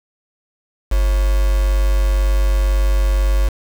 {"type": "tone with quantisation", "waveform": "sine", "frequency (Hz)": 49, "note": "G1", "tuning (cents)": 0, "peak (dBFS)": -12, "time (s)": [0.91, 3.49], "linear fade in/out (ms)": 10, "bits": 4, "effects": []}